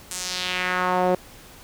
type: tone with band-pass filter sweep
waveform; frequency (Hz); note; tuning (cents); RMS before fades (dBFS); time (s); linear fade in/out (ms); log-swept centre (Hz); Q
sawtooth; 182.1; F#3; -27; -24; 0.11-1.15; 2; 8700 to 520; 1.9
effects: pink hiss -46 dBFS RMS until 1.63 s